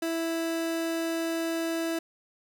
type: tone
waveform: 30% pulse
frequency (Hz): 329.6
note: E4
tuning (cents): 0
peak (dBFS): -25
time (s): 0.02-1.99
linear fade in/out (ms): 5
effects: none